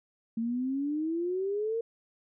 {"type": "exponential sweep", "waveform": "sine", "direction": "up", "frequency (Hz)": [224, 466.2], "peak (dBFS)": -28, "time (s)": [0.37, 1.81], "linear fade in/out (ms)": 5, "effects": []}